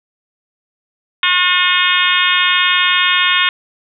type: harmonic tone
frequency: 360.5 Hz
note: F#4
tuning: 45 cents flat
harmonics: 3 / 4 / 5 / 6 / 7 / 8 / 9 / 10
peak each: -19 / -19 / -19 / -19 / -19 / -19 / -19 / -19 dBFS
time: 1.23-3.49 s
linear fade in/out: 2 ms
effects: none